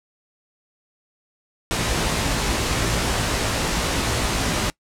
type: noise with comb filter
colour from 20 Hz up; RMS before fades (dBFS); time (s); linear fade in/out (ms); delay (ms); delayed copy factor
pink; -22; 1.71-4.7; 0; 18; +0.55
effects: noise-tail reverb RT60 0.1 s tail -23 dB re dry + low-pass 9000 Hz 12 dB/octave